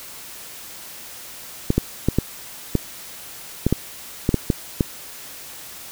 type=clicks; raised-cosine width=3 ms; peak=-3 dBFS; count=11; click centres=1.704 / 1.78 / 2.086 / 2.186 / 2.753 / 3.666 / 3.726 / 4.291 / 4.343 / 4.502 / 4.808 s; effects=white hiss -38 dBFS RMS until 5.91 s